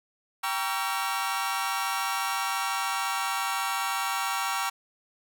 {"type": "chord", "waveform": "sawtooth", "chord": "G diminished seventh", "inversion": "none", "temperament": "just", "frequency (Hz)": [784, 940.8, 1128.9, 1354.7], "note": ["G5", "Bb5", "Db6", "Fb6"], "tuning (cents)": [0, 16, 31, 47], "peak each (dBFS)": -29, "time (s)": [0.43, 4.7], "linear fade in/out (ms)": 10, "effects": []}